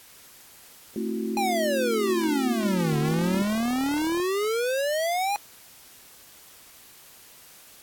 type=chord; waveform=sine; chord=F# half-diminished seventh; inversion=first; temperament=just; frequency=222 / 266.4 / 333 / 370 Hz; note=A3 / C4 / E4 / F#4; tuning=+16 / +31 / +18 / 0 cents; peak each=-29 / -35 / -33 / -32 dBFS; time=0.96-3.42 s; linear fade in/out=2 ms
type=exponential two-way sweep; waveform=square; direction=down then up; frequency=830.6 to 144.6 to 830.6 Hz; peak=-24 dBFS; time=1.37-5.36 s; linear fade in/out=0 ms; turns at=2.98 s
type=click train; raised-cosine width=1 ms; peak=-25 dBFS; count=50; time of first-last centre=2.93-4.199 s; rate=38.6 Hz
effects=white hiss -50 dBFS RMS until 7.82 s + AAC 64 kbps